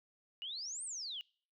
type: exponential two-way sweep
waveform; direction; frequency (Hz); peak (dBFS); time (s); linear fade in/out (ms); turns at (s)
sine; up then down; 2823 to 9000 to 2823; -40; 0.42-1.21; 0; 0.84
effects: noise-tail reverb RT60 0.5 s tail -26 dB re dry